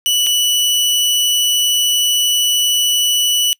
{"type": "tone with dropouts", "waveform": "sawtooth", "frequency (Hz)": 2959, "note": "F#7", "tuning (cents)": -1, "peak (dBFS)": -9, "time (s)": [0.06, 3.53], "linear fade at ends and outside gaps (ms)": 0, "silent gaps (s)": [0.264, 0.268], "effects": ["noise-tail reverb RT60 0.1 s tail -24 dB re dry"]}